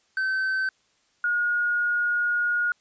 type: tone pair in turn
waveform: triangle / sine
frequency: 1538 / 1437.7 Hz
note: G6 / F6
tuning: -33 / +50 cents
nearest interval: minor second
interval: 117 cents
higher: first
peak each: -21 dBFS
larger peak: neither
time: 0.17-0.69 / 1.24-2.72 s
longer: second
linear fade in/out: 2 ms
effects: white hiss -66 dBFS RMS until 2.8 s + resampled to 16000 Hz